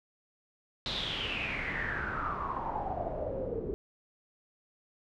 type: noise with low-pass filter sweep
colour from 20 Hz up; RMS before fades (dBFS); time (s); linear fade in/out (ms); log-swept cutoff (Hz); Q
pink; -35; 0.86-3.74; 0; 4000 to 390; 8.1
effects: none